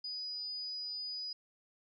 sine tone, 4949 Hz, D#8, 10 cents flat, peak -38 dBFS, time 0.04-1.33 s, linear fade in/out 5 ms, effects none

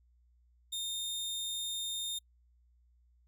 sawtooth tone, 3651 Hz, A#7, 37 cents flat, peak -32 dBFS, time 0.72-2.19 s, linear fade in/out 10 ms, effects noise-tail reverb RT60 0.1 s tail -26 dB re dry + added 60 Hz sine -64 dBFS peak until 3.27 s

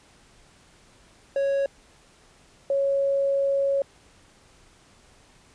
triangle / sine tone pair in turn, 553 / 553 Hz, C#5 / C#5, -4 / -4 cents, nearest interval unison, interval 0 cents, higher neither, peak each -19 / -20 dBFS, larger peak first, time 1.36-1.66 / 2.7-3.82 s, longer second, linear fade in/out 2 ms, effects pink hiss -56 dBFS RMS until 5.54 s + resampled to 22050 Hz

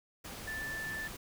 sine tone in noise, 1760 Hz, A6, in tune, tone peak -37 dBFS, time 0.47-1.08 s, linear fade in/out 10 ms, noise pink, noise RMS -45 dBFS, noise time 0.24-1.17 s, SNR +5 dB, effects none

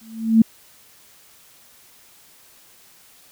sine tone with exponential growth, 223.9 Hz, A3, 30 cents sharp, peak -6 dBFS, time 0.01-0.42 s, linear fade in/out 5 ms, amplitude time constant 87 ms, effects white hiss -51 dBFS RMS until 3.31 s

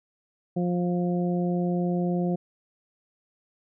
harmonic tone, 176.6 Hz, F3, 20 cents sharp, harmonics 1 / 2 / 3 / 4, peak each -24 / -30 / -34 / -36 dBFS, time 0.56-2.36 s, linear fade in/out 10 ms, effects none

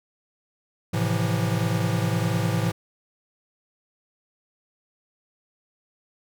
square chord, F major seventh, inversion first, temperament equal with one note detuned, 109.11 / 130.81 / 164.81 / 174.61 Hz, A2 / C3 / E3 / F3, -14 / 0 / 0 / 0 cents, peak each -26 / -30 / -28 / -30 dBFS, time 0.93-2.72 s, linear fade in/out 10 ms, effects none

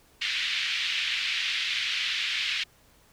white band-pass noise, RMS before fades -29 dBFS, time 0.21-2.64 s, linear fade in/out 10 ms, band 2000 to 3600 Hz, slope 24 dB/octave, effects pink hiss -60 dBFS RMS until 3.12 s

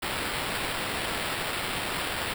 blue noise with sample-and-hold, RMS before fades -31 dBFS, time 0.02-2.34 s, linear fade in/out 10 ms, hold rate 6300 Hz, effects none

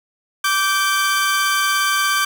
sawtooth tone pair together, 1165 / 1559 Hz, D6 / G6, -14 / -10 cents, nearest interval perfect fourth, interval 504 cents, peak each -15 dBFS, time 0.44-2.25 s, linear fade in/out 5 ms, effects 7-bit

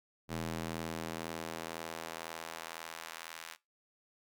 square tone with high-pass filter sweep, 41 Hz, E1, 9 cents flat, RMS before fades -42 dBFS, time 0.28-3.57 s, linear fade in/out 50 ms, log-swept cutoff 150 to 1500 Hz, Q 0.76, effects noise-tail reverb RT60 0.2 s tail -19 dB re dry

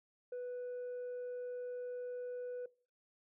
sine tone, 493.9 Hz, B4, in tune, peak -37 dBFS, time 0.32-2.66 s, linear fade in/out 5 ms, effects noise-tail reverb RT60 0.4 s tail -22 dB re dry + tanh soft clip ceiling -39 dBFS

